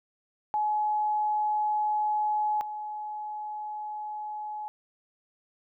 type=tone pair in turn; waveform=sine; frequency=847 / 847 Hz; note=G#5 / G#5; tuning=+34 / +34 cents; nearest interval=unison; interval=0 cents; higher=neither; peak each=-24 / -33 dBFS; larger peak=first; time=0.54-2.61 / 2.61-4.68 s; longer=neither; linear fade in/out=0 ms; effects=none